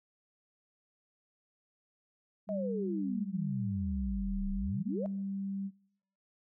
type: tone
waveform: sine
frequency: 196 Hz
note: G3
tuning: in tune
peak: -34 dBFS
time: 2.47-5.71 s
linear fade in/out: 50 ms
type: exponential two-way sweep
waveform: sine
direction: down then up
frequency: 654 to 30.77 to 654 Hz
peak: -34 dBFS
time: 2.49-5.06 s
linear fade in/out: 0 ms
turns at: 4.51 s
effects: noise-tail reverb RT60 0.8 s tail -24 dB re dry